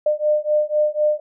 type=beating tone pair; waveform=sine; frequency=601 / 605 Hz; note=D5 / D#5; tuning=+40 / -49 cents; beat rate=4 Hz; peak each=-19 dBFS; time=0.06-1.2 s; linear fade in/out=5 ms; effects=none